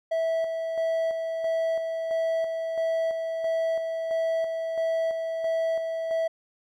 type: tone with tremolo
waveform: triangle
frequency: 654 Hz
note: E5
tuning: 14 cents flat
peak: -21 dBFS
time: 0.11-6.28 s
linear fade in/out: 10 ms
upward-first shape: square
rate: 1.5 Hz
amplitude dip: 40%
effects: none